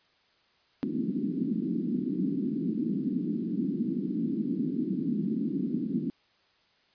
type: band-pass noise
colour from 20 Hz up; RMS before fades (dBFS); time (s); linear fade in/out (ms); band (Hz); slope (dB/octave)
pink; -30; 0.83-6.1; 0; 180 to 320; 48
effects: white hiss -66 dBFS RMS until 6.94 s + resampled to 11025 Hz